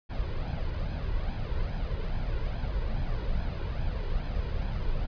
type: noise with flanger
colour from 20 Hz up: brown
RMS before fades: -30 dBFS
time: 0.09-5.07 s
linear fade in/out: 20 ms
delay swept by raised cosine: 1.2 to 2.09 ms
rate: 2.4 Hz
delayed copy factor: +0.55
effects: resampled to 11025 Hz